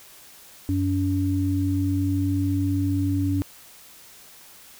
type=tone pair together; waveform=sine; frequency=95 / 284.7 Hz; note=F#2 / C#4; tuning=+46 / +46 cents; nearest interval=octave + perfect fifth; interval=1900 cents; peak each=-23 dBFS; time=0.69-3.42 s; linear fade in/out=0 ms; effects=white hiss -48 dBFS RMS until 4.79 s